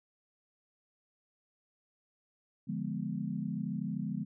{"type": "chord", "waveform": "sine", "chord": "D diminished seventh", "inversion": "none", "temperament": "equal", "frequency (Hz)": [146.83, 174.61, 207.7, 246.9], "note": ["D3", "F3", "Ab3", "Cb4"], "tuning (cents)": [0, 0, 0, 0], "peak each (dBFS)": [-40, -38, -37, -40], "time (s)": [2.67, 4.25], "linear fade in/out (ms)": 20, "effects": []}